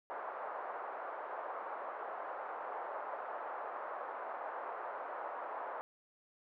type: band-pass noise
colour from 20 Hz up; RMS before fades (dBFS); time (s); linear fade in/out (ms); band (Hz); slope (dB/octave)
pink; -43; 0.1-5.81; 0; 570 to 1300; 24
effects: none